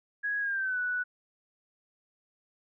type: tone with pitch glide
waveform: sine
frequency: 1661.2 to 1480 Hz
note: G#6 to F#6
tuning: 0 to 0 cents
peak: -28 dBFS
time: 0.23-1.04 s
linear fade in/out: 20 ms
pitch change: -200 cents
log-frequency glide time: 0.4-0.79 s
effects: none